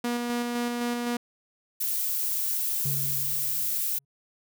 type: tone with tremolo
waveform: sawtooth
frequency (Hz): 240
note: B3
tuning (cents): -49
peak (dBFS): -22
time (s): 0.04-1.17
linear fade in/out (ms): 5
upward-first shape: square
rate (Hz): 3.9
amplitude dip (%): 25
type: noise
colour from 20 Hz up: violet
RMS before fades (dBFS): -28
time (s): 1.8-3.99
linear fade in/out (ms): 10
type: tone with exponential decay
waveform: triangle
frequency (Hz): 138.59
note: C#3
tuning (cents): 0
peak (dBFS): -26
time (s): 2.85-4.05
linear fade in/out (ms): 5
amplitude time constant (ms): 260
effects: none